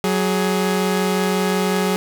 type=tone pair together; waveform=sawtooth; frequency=185.84 / 417.2 Hz; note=F#3 / G#4; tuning=+8 / +8 cents; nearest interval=octave + major second; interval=1400 cents; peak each=-15 / -17 dBFS; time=0.04-1.96 s; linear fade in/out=0 ms; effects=none